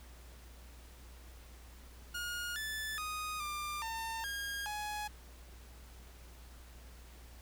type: tone with pitch steps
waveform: sawtooth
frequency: 1431 / 1747 / 1244 / 1193 / 903 / 1624 / 839 Hz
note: F6 / A6 / D#6 / D6 / A5 / G#6 / G#5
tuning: +42 / -13 / -1 / +27 / +45 / -39 / +17 cents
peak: -34 dBFS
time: 2.14-5.08 s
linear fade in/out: 10 ms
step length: 420 ms
effects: added 60 Hz sine -52 dBFS peak until 7.41 s + pink hiss -59 dBFS RMS until 7.41 s